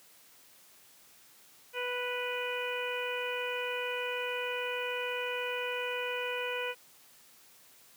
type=harmonic tone; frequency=493.3 Hz; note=B4; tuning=2 cents flat; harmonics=1 / 2 / 3 / 4 / 5 / 6; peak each=-36 / -41 / -40 / -44 / -38 / -42 dBFS; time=1.73-6.75 s; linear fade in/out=50 ms; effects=white hiss -59 dBFS RMS until 7.96 s + high-pass 100 Hz 12 dB/octave